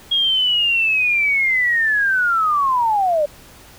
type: linear sweep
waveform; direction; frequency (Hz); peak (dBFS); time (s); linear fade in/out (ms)
sine; down; 3286 to 571; -14; 0.11-3.26; 10
effects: pink hiss -44 dBFS RMS until 3.78 s